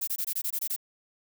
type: noise bursts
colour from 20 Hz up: violet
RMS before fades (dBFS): -30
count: 9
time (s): 0.01-0.763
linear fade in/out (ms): 10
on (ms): 65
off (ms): 21
effects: none